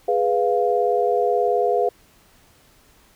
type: chord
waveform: sine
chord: F diminished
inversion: first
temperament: equal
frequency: 415.3 / 493.9 / 698.5 Hz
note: Ab4 / Cb5 / F5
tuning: 0 / 0 / 0 cents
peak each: -21 dBFS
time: 0.08-1.89 s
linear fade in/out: 5 ms
effects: pink hiss -55 dBFS RMS until 3.15 s